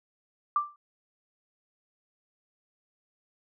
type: tone with exponential decay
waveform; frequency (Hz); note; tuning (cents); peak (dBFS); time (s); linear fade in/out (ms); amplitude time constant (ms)
sine; 1178; D6; +5; -19; 0.56-0.76; 2; 42
effects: none